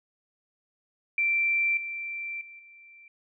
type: tone with level steps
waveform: sine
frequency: 2349 Hz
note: D7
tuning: in tune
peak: -22 / -32 / -44 / -49 dBFS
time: 1.18-3.08 s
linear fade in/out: 2 ms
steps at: 1.77 / 2.41 / 2.59 s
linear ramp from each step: 2 ms
effects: none